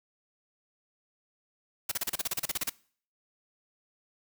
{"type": "noise bursts", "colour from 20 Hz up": "white", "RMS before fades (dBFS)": -30, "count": 14, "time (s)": [1.89, 2.696], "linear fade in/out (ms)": 5, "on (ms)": 26, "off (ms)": 34, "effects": ["noise-tail reverb RT60 0.5 s tail -22 dB re dry"]}